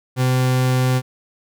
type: tone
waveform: 40% pulse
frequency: 128 Hz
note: C3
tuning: 38 cents flat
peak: -14 dBFS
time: 0.16-1.02 s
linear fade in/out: 50 ms
effects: none